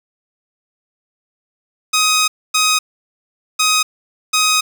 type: tone bursts at uneven times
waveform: 10% pulse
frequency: 1257 Hz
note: D#6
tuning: 17 cents sharp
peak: -4 dBFS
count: 4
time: 1.93-2.28 / 2.54-2.79 / 3.59-3.83 / 4.33-4.61 s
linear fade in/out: 10 ms
effects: none